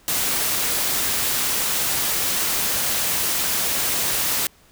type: noise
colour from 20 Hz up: white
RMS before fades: -22 dBFS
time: 0.08-4.47 s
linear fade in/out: 0 ms
effects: pink hiss -54 dBFS RMS until 4.71 s